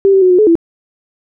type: tone with pitch steps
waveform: sine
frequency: 392.2 / 385.4 / 367.6 / 360.8 / 427.9 / 334.2 Hz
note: G4 / G4 / F#4 / F#4 / A4 / E4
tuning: +1 / -29 / -11 / -44 / -48 / +24 cents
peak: -5 dBFS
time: 0.05-0.554 s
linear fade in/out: 0 ms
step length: 84 ms
effects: none